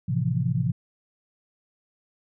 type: chord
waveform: sine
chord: F major seventh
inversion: first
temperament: equal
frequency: 110 / 130.81 / 164.81 / 174.61 Hz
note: A2 / C3 / E3 / F3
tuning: 0 / 0 / 0 / 0 cents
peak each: -28 / -25 / -28 / -30 dBFS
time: 0.08-0.72 s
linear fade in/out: 10 ms
effects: none

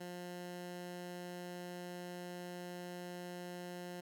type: tone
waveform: 15% pulse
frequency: 177.4 Hz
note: F3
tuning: 27 cents sharp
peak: -38 dBFS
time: 0-4.01 s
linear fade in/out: 10 ms
effects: none

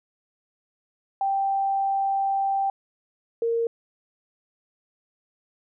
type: tone pair in turn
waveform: sine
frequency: 784 / 462.4 Hz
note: G5 / A#4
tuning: 0 / -14 cents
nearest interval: major sixth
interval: 914 cents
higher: first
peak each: -21 dBFS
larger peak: neither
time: 1.21-2.7 / 3.42-3.67 s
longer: first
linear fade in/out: 2 ms
effects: none

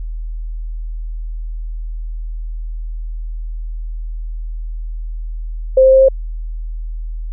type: tone with pitch steps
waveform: sine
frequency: 523.3 / 526.3 / 529.4 / 532.4 Hz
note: C5 / C5 / C5 / C5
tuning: 0 / +10 / +20 / +30 cents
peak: -5 dBFS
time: 5.77-6.086 s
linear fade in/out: 5 ms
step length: 79 ms
effects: added 40 Hz sine -21 dBFS peak until 7.32 s

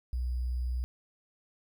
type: tone with sample-and-hold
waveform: sine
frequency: 61.74 Hz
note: B1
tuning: in tune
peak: -29 dBFS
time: 0.13-0.84 s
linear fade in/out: 0 ms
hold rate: 4900 Hz
effects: none

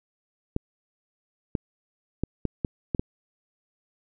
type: clicks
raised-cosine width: 3 ms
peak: -12 dBFS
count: 7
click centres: 0.564 / 1.552 / 2.236 / 2.453 / 2.648 / 2.948 / 2.995 s
effects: none

